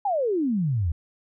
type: exponential sweep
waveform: sine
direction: down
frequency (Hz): 847 to 75.5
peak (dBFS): -21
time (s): 0.05-0.92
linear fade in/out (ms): 5
effects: none